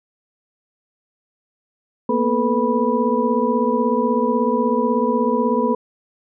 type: tone cluster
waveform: sine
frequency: 229.9 / 246.2 / 437.1 / 495.1 / 982 Hz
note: A#3 / B3 / A4 / B4 / B5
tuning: -24 / -5 / -11 / +4 / -10 cents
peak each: -22 dBFS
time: 2.09-5.75 s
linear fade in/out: 5 ms
effects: none